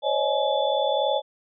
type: tone cluster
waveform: sine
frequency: 525 / 566 / 629 / 843 / 3469 Hz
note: C5 / C#5 / D#5 / G#5 / A7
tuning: +6 / +36 / +19 / +26 / -25 cents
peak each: -28 / -25 / -27 / -26 / -31 dBFS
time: 0.02-1.22 s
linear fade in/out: 50 ms
effects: none